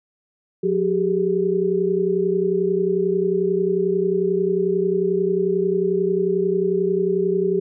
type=tone cluster; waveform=sine; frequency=179.6 / 384.8 / 416 Hz; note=F3 / G4 / G#4; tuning=+49 / -32 / +3 cents; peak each=-25 / -19 / -23 dBFS; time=0.63-7.6 s; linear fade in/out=10 ms; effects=none